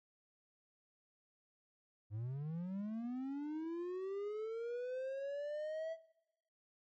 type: linear sweep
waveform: triangle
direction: up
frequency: 100.5 to 659.3 Hz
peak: -37 dBFS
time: 2.1-5.97 s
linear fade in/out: 50 ms
effects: noise-tail reverb RT60 0.9 s tail -20 dB re dry + MP3 32 kbps